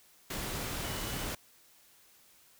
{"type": "tone in noise", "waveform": "sine", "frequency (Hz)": 2960, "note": "F#7", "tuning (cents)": 0, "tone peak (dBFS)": -47, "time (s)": [0.84, 1.25], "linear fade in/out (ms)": 5, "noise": "pink", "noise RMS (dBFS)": -37, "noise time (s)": [0.3, 1.35], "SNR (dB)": -13, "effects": ["white hiss -62 dBFS RMS until 2.59 s"]}